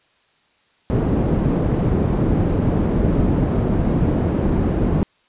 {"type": "low-pass noise", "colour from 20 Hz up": "white", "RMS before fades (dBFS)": -18, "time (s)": [0.9, 5.03], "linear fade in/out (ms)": 0, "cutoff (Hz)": 260, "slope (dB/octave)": 12, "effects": ["white hiss -60 dBFS RMS until 5.28 s", "resampled to 8000 Hz"]}